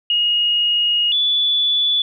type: tone pair in turn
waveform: sine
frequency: 2873 / 3453 Hz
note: F7 / A7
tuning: +48 / -33 cents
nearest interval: minor third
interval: 319 cents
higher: second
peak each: -14 dBFS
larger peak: neither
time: 0.1-1.12 / 1.12-2.02 s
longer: first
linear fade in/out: 2 ms
effects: none